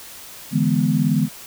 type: chord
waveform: sine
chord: E dominant seventh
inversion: third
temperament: equal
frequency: 146.83 / 164.81 / 207.7 / 246.9 Hz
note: D3 / E3 / G#3 / B3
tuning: 0 / 0 / 0 / 0 cents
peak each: -21 dBFS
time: 0.51-1.29 s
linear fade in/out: 50 ms
effects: white hiss -39 dBFS RMS until 1.46 s